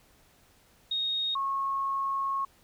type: tone pair in turn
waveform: sine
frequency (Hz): 3729 / 1092.4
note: A#7 / C#6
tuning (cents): 0 / -26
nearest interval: octave + major sixth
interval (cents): 2126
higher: first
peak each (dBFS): -27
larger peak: neither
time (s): 0.91-1.35 / 1.35-2.45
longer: second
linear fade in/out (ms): 5
effects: pink hiss -62 dBFS RMS until 2.63 s